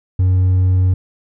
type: tone with hard clipping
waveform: sine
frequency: 92.5 Hz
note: F#2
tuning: in tune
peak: -11 dBFS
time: 0.19-0.94 s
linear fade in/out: 5 ms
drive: 2 dB
effects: none

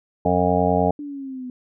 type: harmonic tone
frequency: 90 Hz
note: F#2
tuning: 47 cents flat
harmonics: 1 / 2 / 3 / 5 / 6 / 7 / 8 / 9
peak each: -27 / -23 / -25 / -23 / -28 / -23 / -24 / -24 dBFS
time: 0.25-0.91 s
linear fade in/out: 5 ms
type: exponential sweep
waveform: sine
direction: down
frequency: 295.2 to 247.9 Hz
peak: -29 dBFS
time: 0.99-1.5 s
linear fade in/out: 2 ms
effects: none

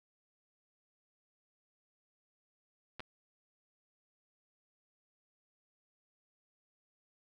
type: clicks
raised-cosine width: 0.3 ms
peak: -27 dBFS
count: 2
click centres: 2.996 / 3.004 s
effects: none

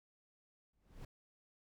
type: noise with exponential growth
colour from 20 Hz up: brown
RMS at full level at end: -45 dBFS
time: 0.73-1.05 s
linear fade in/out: 5 ms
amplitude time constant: 69 ms
effects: none

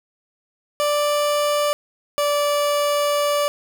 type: tone pair in turn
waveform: 30% pulse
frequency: 587.3 / 581.9 Hz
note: D5 / D5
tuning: 0 / -16 cents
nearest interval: unison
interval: 16 cents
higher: first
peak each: -15 dBFS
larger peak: neither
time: 0.8-1.73 / 2.18-3.48 s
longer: second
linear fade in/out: 0 ms
effects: none

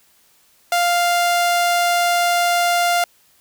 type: tone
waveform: sawtooth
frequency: 698.5 Hz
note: F5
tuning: in tune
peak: -11 dBFS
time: 0.72-3.04 s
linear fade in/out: 2 ms
effects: white hiss -56 dBFS RMS until 3.4 s

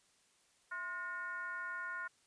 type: tone with frequency modulation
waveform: sine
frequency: 1436 Hz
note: F6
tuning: 48 cents sharp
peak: -39 dBFS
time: 0.71-2.08 s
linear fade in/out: 10 ms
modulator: 387 Hz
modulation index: 0.9
effects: white hiss -71 dBFS RMS until 2.26 s + resampled to 22050 Hz

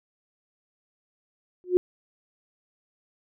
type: tone with exponential growth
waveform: sine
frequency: 361.3 Hz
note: F#4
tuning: 41 cents flat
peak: -11 dBFS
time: 1.64-1.77 s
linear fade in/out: 0 ms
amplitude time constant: 28 ms
effects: none

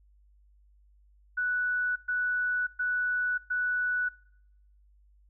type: tone bursts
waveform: sine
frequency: 1480 Hz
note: F#6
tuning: in tune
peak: -26 dBFS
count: 4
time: 1.37-4.09 s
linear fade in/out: 10 ms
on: 590 ms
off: 120 ms
effects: noise-tail reverb RT60 0.8 s tail -25 dB re dry + added 50 Hz sine -58 dBFS peak until 5.29 s

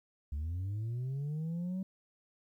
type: linear sweep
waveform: sine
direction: up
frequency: 69.3 to 191.8 Hz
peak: -31 dBFS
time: 0.32-1.83 s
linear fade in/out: 5 ms
effects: tanh soft clip ceiling -33 dBFS + 12-bit

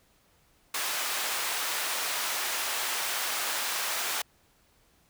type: high-pass noise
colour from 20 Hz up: pink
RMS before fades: -31 dBFS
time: 0.74-4.22 s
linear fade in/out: 5 ms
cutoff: 930 Hz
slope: 12 dB/octave
effects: pink hiss -65 dBFS RMS until 5.09 s

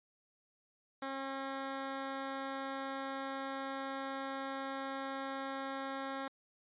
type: tone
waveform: 10% pulse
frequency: 270.4 Hz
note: C#4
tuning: 43 cents flat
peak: -30 dBFS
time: 1.02-6.28 s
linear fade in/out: 5 ms
effects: resampled to 8000 Hz

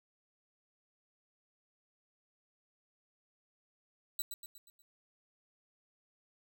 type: tone with echo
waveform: 10% pulse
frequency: 3951 Hz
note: B7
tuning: in tune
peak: -26 dBFS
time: 4.19-4.22 s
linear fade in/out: 2 ms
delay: 120 ms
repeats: 5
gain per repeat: -6 dB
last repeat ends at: 4.82 s
effects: none

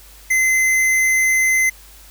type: tone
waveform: square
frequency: 2056 Hz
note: C7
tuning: 31 cents flat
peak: -14 dBFS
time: 0.3-1.7 s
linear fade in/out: 10 ms
effects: added 50 Hz sine -44 dBFS peak until 2.1 s + white hiss -45 dBFS RMS until 2.1 s

